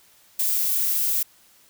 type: noise with amplitude modulation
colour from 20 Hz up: violet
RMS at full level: -21 dBFS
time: 0.39-1.23 s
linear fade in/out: 5 ms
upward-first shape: sine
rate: 179 Hz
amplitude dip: 35%
effects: white hiss -56 dBFS RMS until 1.69 s